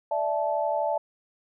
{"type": "chord", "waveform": "sine", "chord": "D suspended second", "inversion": "none", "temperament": "equal with one note detuned", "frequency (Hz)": [587.3, 659.3, 869.9], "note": ["D5", "E5", "A5"], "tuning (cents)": [0, 0, -20], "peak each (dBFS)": -28, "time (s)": [0.11, 0.98], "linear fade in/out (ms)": 5, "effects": []}